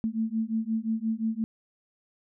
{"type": "beating tone pair", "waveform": "sine", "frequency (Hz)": [220, 225.7], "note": ["A3", "A3"], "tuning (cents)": [0, 44], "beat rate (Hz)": 5.7, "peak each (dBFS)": -29, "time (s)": [0.04, 1.44], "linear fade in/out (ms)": 0, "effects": []}